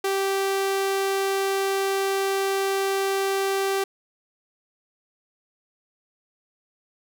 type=tone; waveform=sawtooth; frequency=390 Hz; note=G4; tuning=9 cents flat; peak=-18 dBFS; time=0.04-3.84 s; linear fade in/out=5 ms; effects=none